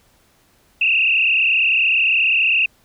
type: tone with frequency modulation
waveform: sine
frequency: 2656 Hz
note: E7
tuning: 12 cents sharp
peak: -13 dBFS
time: 0.81-2.66 s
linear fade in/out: 5 ms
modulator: 34.4 Hz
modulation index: 3.9
effects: pink hiss -57 dBFS RMS until 2.84 s